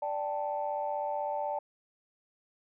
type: chord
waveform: sine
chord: D suspended fourth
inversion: none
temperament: equal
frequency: 587.3 / 784 / 880 Hz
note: D5 / G5 / A5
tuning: 0 / 0 / 0 cents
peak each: -34 / -36 / -34 dBFS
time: 0.02-1.59 s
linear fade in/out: 5 ms
effects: tanh soft clip ceiling -21 dBFS